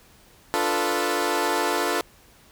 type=chord; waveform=15% pulse; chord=B half-diminished seventh; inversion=first; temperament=equal; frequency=293.7 / 349.2 / 440 / 493.9 Hz; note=D4 / F4 / A4 / B4; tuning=0 / 0 / 0 / 0 cents; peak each=-23 / -20 / -20 / -23 dBFS; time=0.54-2.01 s; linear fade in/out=0 ms; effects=pink hiss -54 dBFS RMS until 2.51 s